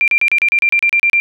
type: tone bursts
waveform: sine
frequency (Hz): 2372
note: D7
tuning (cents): +17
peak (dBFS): -9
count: 12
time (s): 0.01-1.2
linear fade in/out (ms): 0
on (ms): 68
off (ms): 34
effects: none